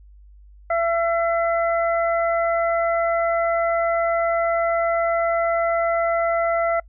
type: harmonic tone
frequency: 673 Hz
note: E5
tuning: 36 cents sharp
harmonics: 1 / 2 / 3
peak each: -19 / -25 / -29 dBFS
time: 0.7-6.8 s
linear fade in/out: 5 ms
effects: noise-tail reverb RT60 0.1 s tail -26 dB re dry + added 50 Hz sine -44 dBFS peak until 6.88 s